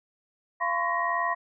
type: tone cluster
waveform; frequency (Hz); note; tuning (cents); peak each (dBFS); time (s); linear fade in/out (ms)
sine; 687 / 1022 / 1103 / 1882; F5 / C6 / C#6 / A#6; -29 / -41 / -9 / +16; -31 / -28 / -31 / -30; 0.6-1.35; 20
effects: none